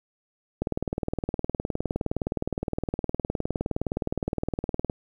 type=click train; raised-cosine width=2 ms; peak=-13 dBFS; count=84; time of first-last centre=0.62-4.898 s; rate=19.4 Hz; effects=9-bit

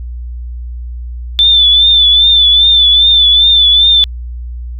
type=tone with vibrato; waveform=sine; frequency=3520 Hz; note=A7; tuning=in tune; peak=-4 dBFS; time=1.39-4.04 s; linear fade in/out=0 ms; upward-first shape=triangle; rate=2.5 Hz; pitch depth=64 cents each way; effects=added 60 Hz sine -20 dBFS peak until 4.79 s

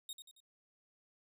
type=tone with echo; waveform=sawtooth; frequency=3729 Hz; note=A#7; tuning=in tune; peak=-39 dBFS; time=0.09-0.13 s; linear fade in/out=2 ms; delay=91 ms; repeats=3; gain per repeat=-7 dB; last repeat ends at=0.403 s; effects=none

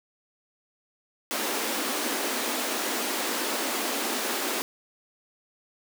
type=high-pass noise; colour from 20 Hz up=pink; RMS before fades=-29 dBFS; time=1.31-4.62 s; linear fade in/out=0 ms; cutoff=220 Hz; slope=96 dB/octave; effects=none

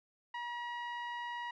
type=tone with low-pass filter; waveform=sawtooth; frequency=958 Hz; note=A#5; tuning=47 cents sharp; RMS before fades=-41 dBFS; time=0.34-1.51 s; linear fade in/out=5 ms; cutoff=2300 Hz; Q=1.4; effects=none

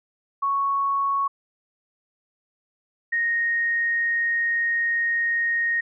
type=tone pair in turn; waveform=sine; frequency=1108.7 / 1862.6 Hz; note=C#6 / A#6; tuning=0 / -2 cents; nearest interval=major sixth; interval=898 cents; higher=second; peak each=-20 dBFS; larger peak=neither; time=0.42-1.28 / 3.12-5.81 s; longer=second; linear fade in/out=10 ms; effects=none

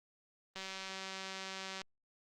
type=click train; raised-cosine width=0.2 ms; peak=-26 dBFS; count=241; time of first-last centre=0.56-1.817 s; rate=191 Hz; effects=Opus 32 kbps

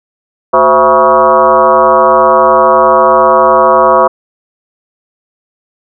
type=tone with frequency modulation; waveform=sine; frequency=818 Hz; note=G#5; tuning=26 cents flat; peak=-3 dBFS; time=0.53-4.08 s; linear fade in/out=10 ms; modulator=149 Hz; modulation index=2.7; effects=none

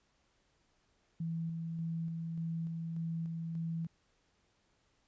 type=tone with tremolo; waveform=sine; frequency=164.81 Hz; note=E3; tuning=in tune; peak=-34 dBFS; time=1.2-3.87 s; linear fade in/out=5 ms; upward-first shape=square; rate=1.7 Hz; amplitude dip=25%; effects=pink hiss -74 dBFS RMS until 5.07 s + resampled to 16000 Hz

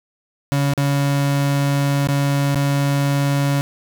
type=tone with dropouts; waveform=35% pulse; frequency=140.9 Hz; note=C#3; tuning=29 cents sharp; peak=-14 dBFS; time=0.52-3.61 s; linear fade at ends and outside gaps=0 ms; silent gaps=0.736-0.777 / 2.073-2.087 / 2.546-2.557 s; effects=none

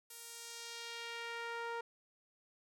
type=tone with band-pass filter sweep; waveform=sawtooth; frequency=466.2 Hz; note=A#4; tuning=in tune; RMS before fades=-45 dBFS; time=0.1-1.81 s; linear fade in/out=5 ms; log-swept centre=12000 to 1000 Hz; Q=1; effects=none

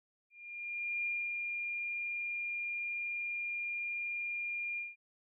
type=tone with ADSR envelope; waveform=sine; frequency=2407 Hz; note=D7; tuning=42 cents sharp; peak=-32 dBFS; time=0.3-4.96 s; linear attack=750 ms; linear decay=260 ms; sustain=-3 dB; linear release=180 ms; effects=none

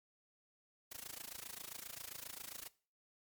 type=noise with amplitude modulation; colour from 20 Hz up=white; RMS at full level=-45 dBFS; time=0.91-2.69 s; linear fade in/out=10 ms; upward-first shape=sine; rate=27.5 Hz; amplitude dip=100%; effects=noise-tail reverb RT60 0.4 s tail -20 dB re dry + MP3 96 kbps

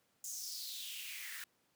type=noise with high-pass filter sweep; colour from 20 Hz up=white; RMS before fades=-45 dBFS; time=0.24-1.44 s; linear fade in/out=2 ms; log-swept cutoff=7000 to 1600 Hz; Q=5; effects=pink hiss -75 dBFS RMS until 1.75 s + high-pass 150 Hz 12 dB/octave

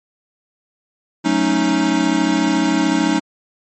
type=chord; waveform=square; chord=D# half-diminished seventh; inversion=first; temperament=equal; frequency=185 / 220 / 277.2 / 311.1 Hz; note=F#3 / A3 / C#4 / D#4; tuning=0 / 0 / 0 / 0 cents; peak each=-23 / -23 / -20 / -18 dBFS; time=1.24-3.2 s; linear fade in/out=20 ms; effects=MP3 32 kbps

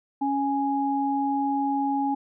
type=tone pair together; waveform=sine; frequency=277.2 / 830.6 Hz; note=C#4 / G#5; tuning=0 / 0 cents; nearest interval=octave + perfect fifth; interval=1900 cents; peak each=-25 dBFS; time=0.21-2.15 s; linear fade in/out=10 ms; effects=none

